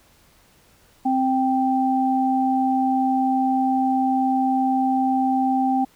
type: tone pair together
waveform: sine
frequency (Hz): 261.6 / 784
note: C4 / G5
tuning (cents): 0 / 0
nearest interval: octave + perfect fifth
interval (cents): 1900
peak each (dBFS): -20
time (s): 1.05-5.85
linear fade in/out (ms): 10
effects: pink hiss -56 dBFS RMS until 5.95 s